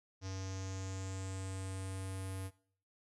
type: tone with low-pass filter sweep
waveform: square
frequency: 95.2 Hz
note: F#2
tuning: 50 cents sharp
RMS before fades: -42 dBFS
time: 0.21-2.51 s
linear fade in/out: 50 ms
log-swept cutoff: 5700 to 11000 Hz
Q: 5.2
effects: noise-tail reverb RT60 0.5 s tail -19 dB re dry